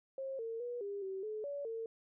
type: tone with pitch steps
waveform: sine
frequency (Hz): 536 / 454.8 / 484.3 / 402.6 / 383.5 / 429.7 / 570 / 452.5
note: C5 / A#4 / B4 / G4 / G4 / A4 / C#5 / A4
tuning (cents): +42 / -43 / -34 / +46 / -38 / -41 / +48 / +48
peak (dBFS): -38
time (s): 0.18-1.86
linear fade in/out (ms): 2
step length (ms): 210
effects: none